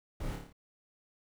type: noise with echo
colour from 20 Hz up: brown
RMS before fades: -37 dBFS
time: 0.2-0.36 s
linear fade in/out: 5 ms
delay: 28 ms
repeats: 6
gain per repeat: -3 dB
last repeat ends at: 0.528 s
effects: none